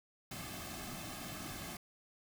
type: noise with comb filter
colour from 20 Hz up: pink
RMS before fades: -45 dBFS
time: 0.31-1.77 s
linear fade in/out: 5 ms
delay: 2.1 ms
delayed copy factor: -0.7
effects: none